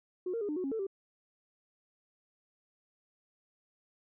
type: tone with pitch steps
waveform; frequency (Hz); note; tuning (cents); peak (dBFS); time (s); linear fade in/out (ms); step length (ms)
sine; 364.1 / 461.4 / 410 / 300.2 / 367.5 / 273.2 / 444.8 / 389.4; F#4 / A#4 / G#4 / D4 / F#4 / C#4 / A4 / G4; -28 / -18 / -22 / +38 / -12 / -25 / +19 / -12; -31; 0.26-0.868; 5; 76
effects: tanh soft clip ceiling -27 dBFS